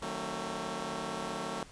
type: chord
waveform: 10% pulse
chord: D# diminished seventh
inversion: none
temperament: just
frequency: 155.56 / 186.68 / 224 / 268.8 Hz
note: D#3 / F#3 / A3 / C4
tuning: 0 / +16 / +31 / +47 cents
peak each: -35 / -33 / -31 / -35 dBFS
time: 0.02-1.63 s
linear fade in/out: 2 ms
effects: pink hiss -54 dBFS RMS until 1.71 s + resampled to 22050 Hz